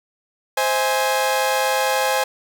sawtooth chord, C augmented, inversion none, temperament equal with one note detuned, 523.3 / 643.1 / 830.6 Hz, C5 / E5 / G#5, 0 / -43 / 0 cents, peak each -17 / -23 / -17 dBFS, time 0.57-2.24 s, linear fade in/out 5 ms, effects none

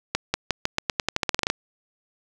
accelerating click train, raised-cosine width 0.2 ms, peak -4 dBFS, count 16, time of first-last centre 0.15-1.501 s, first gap 190 ms, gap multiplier 0.88, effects none

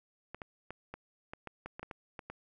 clicks, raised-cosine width 0.5 ms, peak -27 dBFS, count 12, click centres 0.346 / 0.418 / 0.706 / 0.94 / 1.335 / 1.473 / 1.66 / 1.795 / 1.83 / 1.912 / 2.192 / 2.3 s, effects none

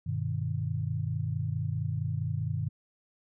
sine chord, G augmented, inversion none, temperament just, 98 / 122.5 / 153.12 Hz, G2 / B2 / D#3, 0 / -14 / -27 cents, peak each -33 dBFS, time 0.06-2.69 s, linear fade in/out 10 ms, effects none

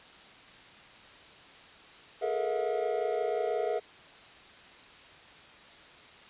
triangle tone cluster, 418.7 / 444.6 / 475.4 / 647 / 718 Hz, G#4 / A4 / A#4 / E5 / F5, +14 / +18 / +34 / -32 / +48 cents, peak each -32 / -34 / -32 / -32 / -34 dBFS, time 2.21-3.8 s, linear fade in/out 20 ms, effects white hiss -52 dBFS RMS until 6.29 s + resampled to 8000 Hz

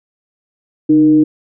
sine tone with frequency modulation, 306.9 Hz, D#4, 24 cents flat, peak -6 dBFS, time 0.89-1.24 s, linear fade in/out 10 ms, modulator 164 Hz, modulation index 0.28, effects none

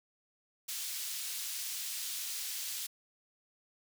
pink high-pass noise, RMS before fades -39 dBFS, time 0.68-2.87 s, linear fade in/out 10 ms, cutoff 3900 Hz, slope 12 dB/octave, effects none

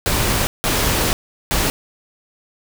pink noise bursts at uneven times, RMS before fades -18 dBFS, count 3, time 0.06-0.47 / 0.64-1.13 / 1.51-1.7 s, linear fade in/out 0 ms, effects none

